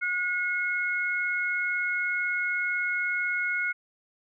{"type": "tone pair together", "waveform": "sine", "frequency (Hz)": [1447, 2171], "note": ["F#6", "C#7"], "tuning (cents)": [-39, -37], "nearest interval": "perfect fifth", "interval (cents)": 702, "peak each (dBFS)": -28, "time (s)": [0.01, 3.73], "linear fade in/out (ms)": 20, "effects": []}